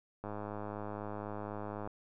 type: click train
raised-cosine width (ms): 1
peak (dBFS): -27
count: 171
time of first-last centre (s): 0.24-1.875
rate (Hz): 104
effects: none